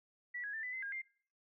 sine tone with pitch steps, 1951 / 1664 / 1780 / 1998 / 2056 / 1621 / 2103 Hz, B6 / G#6 / A6 / B6 / C7 / G#6 / C7, -22 / +3 / +20 / +20 / -31 / -42 / +8 cents, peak -39 dBFS, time 0.34-1.019 s, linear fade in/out 10 ms, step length 97 ms, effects noise-tail reverb RT60 0.6 s tail -25 dB re dry

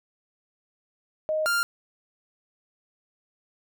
sine / 45% pulse tone pair in turn, 622.3 / 1397 Hz, D#5 / F6, 0 / 0 cents, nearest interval octave + major second, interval 1400 cents, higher second, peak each -23 / -22 dBFS, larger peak second, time 1.29-1.46 / 1.46-1.63 s, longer neither, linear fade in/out 0 ms, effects none

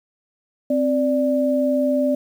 sine tone pair together, 261.6 / 587.3 Hz, C4 / D5, 0 / 0 cents, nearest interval octave + major second, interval 1400 cents, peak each -19 dBFS, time 0.7-2.15 s, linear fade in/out 5 ms, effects 8-bit

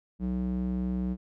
square tone with band-pass filter, 62 Hz, B1, 7 cents sharp, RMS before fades -30 dBFS, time 0.19-1.17 s, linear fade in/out 50 ms, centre 200 Hz, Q 2.2, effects none

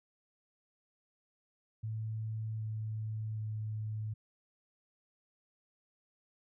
sine tone with pitch steps, 110 / 109.05 / 108.11 Hz, A2 / A2 / A2, 0 / -15 / -30 cents, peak -35 dBFS, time 1.83-4.14 s, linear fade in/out 10 ms, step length 770 ms, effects none

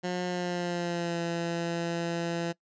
15% pulse tone with pitch glide, 179.6 to 169.52 Hz, F3 to E3, +49 to +49 cents, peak -23 dBFS, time 0.03-2.53 s, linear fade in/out 20 ms, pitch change -100 cents, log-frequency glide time 0.26-1.2 s, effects noise-tail reverb RT60 0.1 s tail -22 dB re dry + resampled to 16000 Hz

